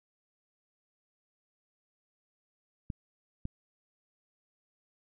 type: clicks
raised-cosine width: 5 ms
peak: -23 dBFS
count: 2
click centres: 2.902 / 3.454 s
effects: none

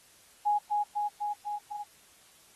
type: tone with echo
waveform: sine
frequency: 830.6 Hz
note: G#5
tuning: in tune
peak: -23 dBFS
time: 0.45-0.59 s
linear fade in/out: 20 ms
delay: 250 ms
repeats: 5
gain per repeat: -2 dB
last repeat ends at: 1.84 s
effects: white hiss -59 dBFS RMS until 2.55 s + AAC 32 kbps

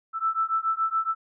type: beating tone pair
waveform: sine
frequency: 1318.5 / 1325.6 Hz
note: E6 / E6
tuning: 0 / +9 cents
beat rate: 7.1 Hz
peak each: -26 dBFS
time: 0.13-1.15 s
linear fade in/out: 50 ms
effects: none

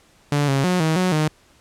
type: tone with pitch steps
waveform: sawtooth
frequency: 145 / 136.7 / 181.2 / 158.9 / 183.5 / 154 Hz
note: D3 / C#3 / F#3 / D#3 / F#3 / D#3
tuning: -22 / -24 / -36 / +37 / -14 / -17 cents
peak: -13 dBFS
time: 0.32-1.28 s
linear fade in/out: 2 ms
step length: 160 ms
effects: pink hiss -55 dBFS RMS until 1.6 s + low-pass 10000 Hz 12 dB/octave

